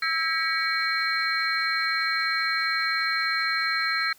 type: tone cluster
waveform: sine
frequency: 1311 / 1617 / 1928 / 2244 / 4159 Hz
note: E6 / G#6 / B6 / C#7 / C8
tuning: -10 / -47 / -42 / +21 / -11 cents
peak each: -29 dBFS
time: 0.02-4.13 s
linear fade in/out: 5 ms
effects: tanh soft clip ceiling -12 dBFS + white hiss -56 dBFS RMS until 4.18 s